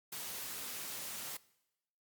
white high-pass noise, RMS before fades -43 dBFS, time 0.12-1.37 s, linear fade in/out 5 ms, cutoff 100 Hz, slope 12 dB/octave, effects noise-tail reverb RT60 0.9 s tail -21 dB re dry + Opus 48 kbps

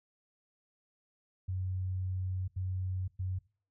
sine tone bursts at uneven times, 92.9 Hz, F#2, 7 cents sharp, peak -32 dBFS, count 3, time 1.48-2.48 / 2.56-3.08 / 3.19-3.39 s, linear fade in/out 10 ms, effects noise-tail reverb RT60 0.4 s tail -21 dB re dry

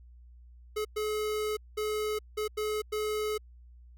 square tone bursts at uneven times, 426.4 Hz, G#4, 46 cents sharp, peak -30 dBFS, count 6, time 0.76-0.85 / 0.96-1.57 / 1.77-2.19 / 2.37-2.48 / 2.57-2.82 / 2.92-3.38 s, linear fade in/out 10 ms, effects added 60 Hz sine -50 dBFS peak until 3.97 s

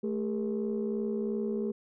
sine tone cluster, 219.3 / 405.4 / 468.2 Hz, A3 / G#4 / A#4, -6 / -42 / +8 cents, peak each -31 / -32 / -37 dBFS, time 0.03-1.72 s, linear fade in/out 10 ms, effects tanh soft clip ceiling -22 dBFS

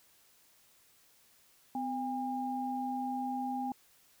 sine tone pair together, 254.5 / 808 Hz, C4 / G#5, -48 / -48 cents, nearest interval octave + minor sixth, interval 2000 cents, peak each -36 / -35 dBFS, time 1.75-3.72 s, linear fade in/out 2 ms, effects white hiss -65 dBFS RMS until 4.2 s

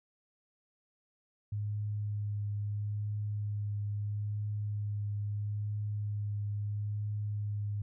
sine tone with vibrato, 103.83 Hz, G#2, in tune, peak -32 dBFS, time 1.52-7.82 s, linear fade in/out 5 ms, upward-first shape triangle, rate 0.76 Hz, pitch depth 15 cents each way, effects none

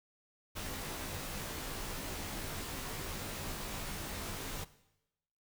pink noise with comb filter, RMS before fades -41 dBFS, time 0.55-4.65 s, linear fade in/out 20 ms, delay 17 ms, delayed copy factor -0.85, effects noise-tail reverb RT60 0.9 s tail -17 dB re dry

